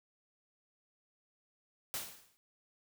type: noise with exponential decay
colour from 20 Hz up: white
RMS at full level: -36 dBFS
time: 1.94-2.37 s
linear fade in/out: 0 ms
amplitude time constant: 92 ms
effects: none